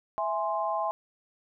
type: chord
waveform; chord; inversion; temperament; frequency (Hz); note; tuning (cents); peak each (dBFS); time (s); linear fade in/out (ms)
sine; E augmented; none; equal; 659.3 / 830.6 / 1046.5; E5 / G#5 / B#5; 0 / 0 / 0; -31; 0.18-0.91; 0
effects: none